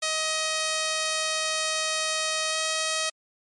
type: tone with pitch glide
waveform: 5% pulse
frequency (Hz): 630 to 634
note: D#5 to D#5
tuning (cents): +21 to +32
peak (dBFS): -13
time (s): 0.02-3.1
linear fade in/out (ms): 10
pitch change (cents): +11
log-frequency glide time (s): 2.5-2.56
effects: MP3 48 kbps